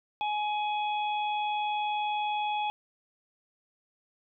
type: harmonic tone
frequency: 840 Hz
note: G#5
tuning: 19 cents sharp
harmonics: 1 / 3 / 4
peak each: -28 / -38 / -40 dBFS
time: 0.21-2.7 s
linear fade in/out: 0 ms
effects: none